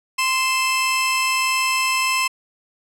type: tone pair together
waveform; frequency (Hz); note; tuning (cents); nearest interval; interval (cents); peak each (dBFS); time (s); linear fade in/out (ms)
sawtooth; 1043.7 / 2630; C6 / E7; -5 / -5; octave + major third; 1600; -17; 0.18-2.28; 10
effects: low-pass 12000 Hz 12 dB/octave